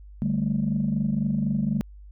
sine chord, D suspended fourth, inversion none, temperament equal with one note detuned, 146.32 / 196 / 220 Hz, D3 / G3 / A3, -6 / 0 / 0 cents, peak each -27 / -25 / -25 dBFS, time 0.22-1.81 s, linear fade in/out 0 ms, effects tanh soft clip ceiling -15 dBFS + added 50 Hz sine -42 dBFS peak until 2.11 s

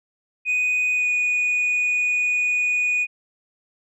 sine tone with pitch glide, 2489 to 2468 Hz, D#7 to D#7, 0 to -15 cents, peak -16 dBFS, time 0.45-3.07 s, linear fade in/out 50 ms, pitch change -15 cents, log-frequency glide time 0.94-1.06 s, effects tanh soft clip ceiling -17 dBFS

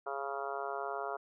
harmonic tone, 138.59 Hz, C#3, in tune, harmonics 3 / 4 / 5 / 6 / 7 / 8 / 9 / 10, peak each -42 / -45 / -40 / -47 / -44 / -46 / -45 / -45 dBFS, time 0.06-1.17 s, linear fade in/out 10 ms, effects none

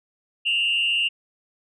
sine tone with frequency modulation, 2794 Hz, F7, in tune, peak -18 dBFS, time 0.45-1.09 s, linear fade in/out 20 ms, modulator 165 Hz, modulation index 0.63, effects tanh soft clip ceiling -15 dBFS

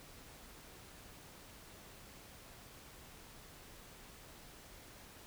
silence, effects pink hiss -56 dBFS RMS until 5.26 s

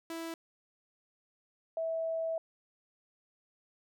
sawtooth / sine tone pair in turn, 329.6 / 652.4 Hz, E4 / E5, 0 / -18 cents, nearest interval octave, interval 1182 cents, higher second, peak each -34 / -31 dBFS, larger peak second, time 0.1-0.34 / 1.77-2.38 s, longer second, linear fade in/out 2 ms, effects none

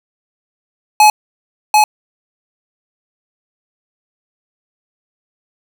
square tone with echo, 849 Hz, G#5, 38 cents sharp, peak -5 dBFS, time 1-1.1 s, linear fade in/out 2 ms, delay 740 ms, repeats 1, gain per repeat -2 dB, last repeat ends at 1.84 s, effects none

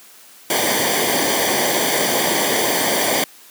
pink noise with comb filter, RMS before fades -18 dBFS, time 0.5-3.24 s, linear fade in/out 2 ms, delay 0.75 ms, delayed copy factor -0.75, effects white hiss -45 dBFS RMS until 3.5 s + high-pass 200 Hz 12 dB/octave

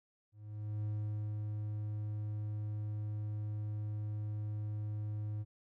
triangle tone with ADSR envelope, 105.7 Hz, G#2, 31 cents sharp, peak -32 dBFS, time 0.32-5.45 s, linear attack 520 ms, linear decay 500 ms, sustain -2 dB, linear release 37 ms, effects none

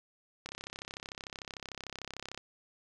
click train, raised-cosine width 0.2 ms, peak -23 dBFS, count 65, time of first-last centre 0.46-2.376 s, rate 33.4 Hz, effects none

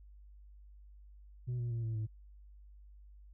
sine tone with pitch steps, 123.47 / 119.68 / 116 / 112.44 / 108.99 Hz, B2 / A#2 / A#2 / A2 / A2, 0 / +46 / -8 / +38 / -16 cents, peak -31 dBFS, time 1.47-2.07 s, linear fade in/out 20 ms, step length 120 ms, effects tanh soft clip ceiling -33 dBFS + added 50 Hz sine -53 dBFS peak until 3.33 s

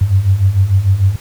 sine beating tone pair, 92.5 / 99.2 Hz, F#2 / G2, 0 / +21 cents, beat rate 6.7 Hz, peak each -14 / -10 dBFS, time 0.01-1.16 s, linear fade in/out 5 ms, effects pink hiss -39 dBFS RMS until 1.2 s

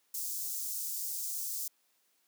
white high-pass noise, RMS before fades -37 dBFS, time 0.14-1.68 s, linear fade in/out 5 ms, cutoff 5600 Hz, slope 24 dB/octave, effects white hiss -73 dBFS RMS until 2.27 s + high-pass 200 Hz 12 dB/octave

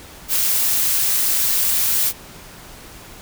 blue noise, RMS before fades -18 dBFS, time 0.28-2.13 s, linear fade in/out 50 ms, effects pink hiss -40 dBFS RMS until 3.21 s

